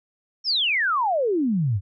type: exponential sweep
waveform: sine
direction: down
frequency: 5588 to 88.9 Hz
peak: -19 dBFS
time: 0.44-1.81 s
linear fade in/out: 50 ms
effects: none